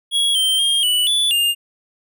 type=tone with pitch steps; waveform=square; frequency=3324 / 3134 / 3223 / 2961 / 3462 / 2812 Hz; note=G#7 / G7 / G7 / F#7 / A7 / F7; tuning=+1 / -1 / +47 / +1 / -29 / +11 cents; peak=-15 dBFS; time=0.11-1.55 s; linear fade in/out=50 ms; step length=240 ms; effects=none